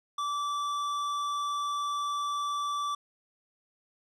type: tone with tanh clipping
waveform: sine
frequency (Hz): 1161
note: D6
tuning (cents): -20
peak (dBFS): -31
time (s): 0.18-2.95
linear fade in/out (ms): 5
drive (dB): 13
effects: none